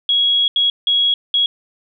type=tone bursts at uneven times; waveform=sine; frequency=3322 Hz; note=G#7; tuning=in tune; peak=-12 dBFS; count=4; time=0.09-0.48 / 0.56-0.7 / 0.87-1.14 / 1.34-1.46 s; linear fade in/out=2 ms; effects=none